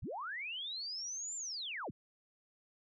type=linear two-way sweep; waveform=sine; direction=up then down; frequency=34.65 to 7370 to 34.65 Hz; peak=-39 dBFS; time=0.02-1.91 s; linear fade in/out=10 ms; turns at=1.36 s; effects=none